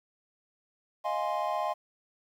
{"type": "chord", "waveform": "triangle", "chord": "F minor seventh", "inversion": "third", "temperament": "equal", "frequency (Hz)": [622.3, 698.5, 830.6, 1046.5], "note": ["Eb5", "F5", "Ab5", "C6"], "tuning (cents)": [0, 0, 0, 0], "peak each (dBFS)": -32, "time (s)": [1.04, 1.74], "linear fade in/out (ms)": 20, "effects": ["10-bit"]}